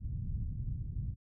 white low-pass noise, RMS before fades -37 dBFS, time 0-1.16 s, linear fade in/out 50 ms, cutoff 130 Hz, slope 24 dB/octave, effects none

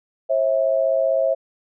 sine tone pair together, 537 / 652.6 Hz, C5 / E5, +45 / -18 cents, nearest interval minor third, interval 337 cents, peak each -19 dBFS, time 0.29-1.35 s, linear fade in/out 20 ms, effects none

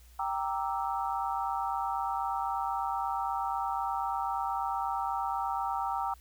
sine chord, E half-diminished seventh, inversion first, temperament equal, 784 / 932.3 / 1174.7 / 1318.5 Hz, G5 / Bb5 / D6 / E6, 0 / 0 / 0 / 0 cents, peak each -33 / -34 / -38 / -37 dBFS, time 0.19-6.14 s, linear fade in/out 5 ms, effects added 60 Hz sine -53 dBFS peak until 6.2 s + white hiss -62 dBFS RMS until 6.2 s

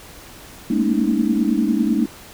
sine tone cluster, 206.6 / 224.6 / 234.5 / 285 / 316.6 Hz, G#3 / A3 / A#3 / C#4 / D#4, -9 / +36 / +11 / +48 / +30 cents, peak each -22 dBFS, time 0.7-2.06 s, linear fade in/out 5 ms, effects pink hiss -41 dBFS RMS until 2.33 s

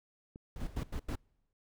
click, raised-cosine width 3 ms, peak -35 dBFS, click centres 0.359 s
brown noise with exponential decay, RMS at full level -42 dBFS, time 0.56-1.53 s, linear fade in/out 1 ms, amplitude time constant 210 ms
brown noise bursts, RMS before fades -36 dBFS, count 4, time 0.6-1.156 s, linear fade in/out 5 ms, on 73 ms, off 88 ms
effects none

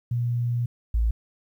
sine tone pair in turn, 120 / 56.27 Hz, B2 / A1, -49 / +40 cents, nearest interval octave + minor second, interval 1311 cents, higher first, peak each -22 / -19 dBFS, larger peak second, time 0.11-0.66 / 0.94-1.11 s, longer first, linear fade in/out 5 ms, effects 10-bit

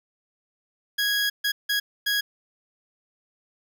20% pulse tone bursts at uneven times, 1656 Hz, G#6, 5 cents flat, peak -17 dBFS, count 4, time 0.98-1.3 / 1.44-1.52 / 1.69-1.8 / 2.06-2.21 s, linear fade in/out 10 ms, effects none

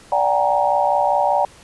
sine tone cluster, 584 / 745 / 810 / 935 Hz, D5 / F#5 / G#5 / A#5, -10 / +12 / -43 / +5 cents, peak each -20 dBFS, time 0.12-1.45 s, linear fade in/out 2 ms, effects pink hiss -46 dBFS RMS until 1.63 s + resampled to 24000 Hz

